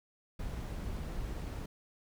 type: noise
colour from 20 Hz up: brown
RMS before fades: -39 dBFS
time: 0.39-1.66 s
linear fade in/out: 5 ms
effects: none